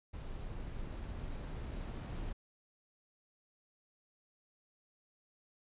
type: noise with level ramp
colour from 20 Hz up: brown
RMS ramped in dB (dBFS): -44 to -40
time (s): 0.13-2.33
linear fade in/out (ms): 10
effects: resampled to 8000 Hz